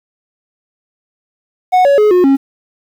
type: tone with pitch steps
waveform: triangle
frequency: 735 / 562 / 422.7 / 360.7 / 272.8 Hz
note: F#5 / C#5 / G#4 / F#4 / C#4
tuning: -12 / +24 / +31 / -44 / -28 cents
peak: -4 dBFS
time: 1.72-2.37 s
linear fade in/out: 20 ms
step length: 130 ms
effects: 7-bit